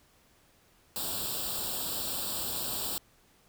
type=noise with comb filter; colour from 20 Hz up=white; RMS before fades=-34 dBFS; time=0.96-2.98 s; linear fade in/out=0 ms; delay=0.24 ms; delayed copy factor=+0.9; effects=pink hiss -64 dBFS RMS until 3.48 s